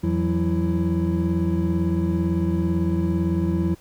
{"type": "tone cluster", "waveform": "triangle", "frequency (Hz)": [86, 169, 186.9, 331.9], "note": ["F2", "E3", "F#3", "E4"], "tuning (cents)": [-26, 43, 18, 12], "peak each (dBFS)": -23, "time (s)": [0.03, 3.75], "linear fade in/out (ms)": 10, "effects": ["pink hiss -53 dBFS RMS until 3.8 s"]}